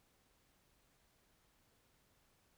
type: silence
effects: pink hiss -74 dBFS RMS until 2.57 s